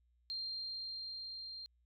sine tone with level ramp, 4186 Hz, C8, in tune, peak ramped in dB -38 to -45 dBFS, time 0.3-1.66 s, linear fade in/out 0 ms, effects added 60 Hz sine -70 dBFS peak until 1.85 s

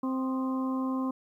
harmonic tone with a mistuned harmonic, 261.6 Hz, C4, in tune, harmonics 1 / 2 / 3 / 4 / 5, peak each -28 / -40 / -45 / -37 / -48 dBFS, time 0.03-1.11 s, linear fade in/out 5 ms, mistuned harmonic 5, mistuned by -89 cents, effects 11-bit

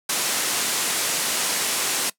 white low-pass noise, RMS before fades -24 dBFS, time 0.09-2.1 s, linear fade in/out 5 ms, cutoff 11000 Hz, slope 24 dB/octave, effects noise-tail reverb RT60 0.1 s tail -20 dB re dry + high-pass 200 Hz 12 dB/octave

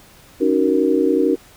sine chord, D# minor seventh, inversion third, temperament just, 280 / 311.1 / 373.4 / 466.7 Hz, C#4 / D#4 / F#4 / A#4, +18 / 0 / +16 / +2 cents, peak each -19 dBFS, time 0.4-1.36 s, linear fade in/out 20 ms, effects pink hiss -47 dBFS RMS until 1.56 s

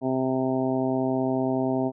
harmonic tone, 130.7 Hz, C3, 1 cent flat, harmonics 1 / 2 / 3 / 4 / 5 / 6 / 7, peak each -33 / -25 / -29 / -37 / -29 / -35 / -37 dBFS, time 0.01-1.92 s, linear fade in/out 50 ms, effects none

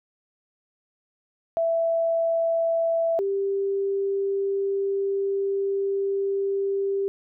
sine tone pair in turn, 663 / 394.2 Hz, E5 / G4, +10 / +10 cents, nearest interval major sixth, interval 900 cents, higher first, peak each -20 / -22 dBFS, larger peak first, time 1.57-3.19 / 3.19-7.08 s, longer second, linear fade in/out 0 ms, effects none

